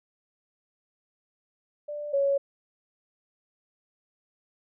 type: tone pair in turn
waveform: sine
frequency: 590 / 556.9 Hz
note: D5 / C#5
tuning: +8 / +8 cents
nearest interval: minor second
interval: 100 cents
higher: first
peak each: -32 / -21 dBFS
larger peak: second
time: 1.88-2.13 / 2.13-2.38 s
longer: neither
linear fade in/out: 10 ms
effects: none